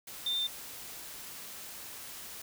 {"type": "tone in noise", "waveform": "sine", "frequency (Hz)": 3596, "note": "A7", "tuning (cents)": 37, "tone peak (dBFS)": -29, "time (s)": [0.26, 0.47], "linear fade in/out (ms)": 5, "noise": "white", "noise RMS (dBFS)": -45, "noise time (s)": [0.07, 2.42], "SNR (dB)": 13, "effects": []}